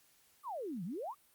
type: exponential two-way sweep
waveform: sine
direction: down then up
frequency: 1244.5 to 158.3 to 1244.5 Hz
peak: -38 dBFS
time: 0.43-1.15 s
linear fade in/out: 50 ms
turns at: 0.84 s
effects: white hiss -68 dBFS RMS until 1.34 s + Opus 48 kbps